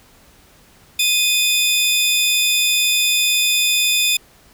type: tone pair together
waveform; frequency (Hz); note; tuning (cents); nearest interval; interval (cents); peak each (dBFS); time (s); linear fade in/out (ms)
sawtooth; 2494 / 3542; D#7 / A7; +3 / +11; tritone; 608; -14; 0.99-4.17; 5
effects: pink hiss -50 dBFS RMS until 4.53 s